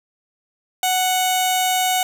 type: tone with notch filter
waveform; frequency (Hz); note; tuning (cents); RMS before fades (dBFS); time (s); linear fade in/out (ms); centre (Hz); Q
15% pulse; 740; F#5; 0; -19; 0.83-2.03; 2; 1700; 0.83
effects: 8-bit